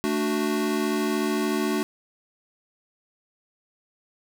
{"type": "chord", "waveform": "square", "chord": "D major", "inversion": "second", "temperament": "equal", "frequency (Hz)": [220, 293.7, 370], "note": ["A3", "D4", "F#4"], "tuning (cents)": [0, 0, 0], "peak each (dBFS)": -28, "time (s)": [0.04, 1.83], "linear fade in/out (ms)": 0, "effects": []}